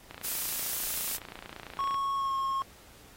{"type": "click train", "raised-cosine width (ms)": 0.3, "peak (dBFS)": -26, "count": 54, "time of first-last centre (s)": [0.11, 1.944], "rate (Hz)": 28.9}
{"type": "noise", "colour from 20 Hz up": "blue", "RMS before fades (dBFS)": -32, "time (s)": [0.23, 1.18], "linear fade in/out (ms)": 20}
{"type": "tone with pitch glide", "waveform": "triangle", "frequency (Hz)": [1100, 1081.1], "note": ["C#6", "C#6"], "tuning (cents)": [-14, -44], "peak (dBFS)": -26, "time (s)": [1.79, 2.62], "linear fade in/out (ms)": 0, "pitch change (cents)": -30, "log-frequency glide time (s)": [2.15, 2.34]}
{"effects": ["pink hiss -55 dBFS RMS until 3.16 s", "AAC 48 kbps"]}